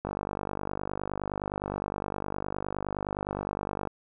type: click train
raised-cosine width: 1 ms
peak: -17 dBFS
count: 191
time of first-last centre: 0.05-3.873 s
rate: 49.7 Hz
effects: none